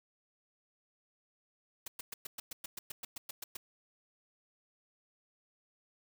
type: noise bursts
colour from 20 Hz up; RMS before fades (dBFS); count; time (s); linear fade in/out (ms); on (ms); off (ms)
white; -42; 14; 1.86-3.57; 5; 20; 110
effects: none